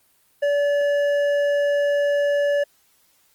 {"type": "tone with hard clipping", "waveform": "triangle", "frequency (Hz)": 575, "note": "D5", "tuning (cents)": -37, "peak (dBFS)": -19, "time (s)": [0.42, 2.64], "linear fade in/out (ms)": 10, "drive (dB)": 11, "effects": ["white hiss -61 dBFS RMS until 3.34 s", "Opus 24 kbps"]}